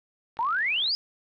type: click train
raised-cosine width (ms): 0.3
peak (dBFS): -32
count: 27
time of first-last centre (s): 0.37-0.88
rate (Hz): 51
type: exponential sweep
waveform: sine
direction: up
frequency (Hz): 880 to 5110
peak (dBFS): -23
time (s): 0.39-0.95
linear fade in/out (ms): 0
effects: none